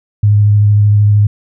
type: tone with vibrato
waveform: sine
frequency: 103.83 Hz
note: G#2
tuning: in tune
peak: -5 dBFS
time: 0.23-1.27 s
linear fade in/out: 5 ms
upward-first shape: sine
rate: 13 Hz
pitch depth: 15 cents each way
effects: none